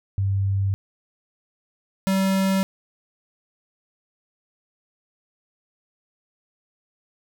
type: tone pair in turn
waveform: sine / square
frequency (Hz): 98 / 192.19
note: G2 / G3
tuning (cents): 0 / -34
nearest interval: octave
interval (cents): 1166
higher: second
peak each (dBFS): -19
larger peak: neither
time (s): 0.18-0.74 / 2.07-2.63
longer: neither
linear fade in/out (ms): 0
effects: none